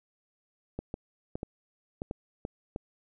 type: clicks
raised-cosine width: 2 ms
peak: -21 dBFS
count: 8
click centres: 0.79 / 0.941 / 1.355 / 1.431 / 2.019 / 2.111 / 2.451 / 2.761 s
effects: none